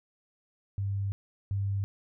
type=tone pair in turn; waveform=sine; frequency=99.1 / 99.1 Hz; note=G2 / G2; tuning=+19 / +19 cents; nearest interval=unison; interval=0 cents; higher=neither; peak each=-28 / -27 dBFS; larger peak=second; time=0.78-1.12 / 1.51-1.84 s; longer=first; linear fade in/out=0 ms; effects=none